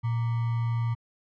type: tone with sample-and-hold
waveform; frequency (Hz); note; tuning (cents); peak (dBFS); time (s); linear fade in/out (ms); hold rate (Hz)
sine; 116.54; A#2; 0; -24; 0.03-0.95; 20; 1050
effects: low-pass 2000 Hz 12 dB/octave